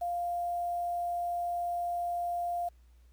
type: tone with quantisation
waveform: sine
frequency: 698.5 Hz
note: F5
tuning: in tune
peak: -30 dBFS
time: 0.01-2.69 s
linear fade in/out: 10 ms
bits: 9
effects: added 60 Hz sine -56 dBFS peak until 3.12 s + pink hiss -73 dBFS RMS until 3.12 s